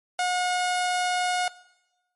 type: tone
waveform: sawtooth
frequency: 723 Hz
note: F#5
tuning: 40 cents flat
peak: -19 dBFS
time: 0.19-1.48 s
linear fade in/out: 2 ms
effects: noise-tail reverb RT60 1.0 s tail -20 dB re dry + MP3 48 kbps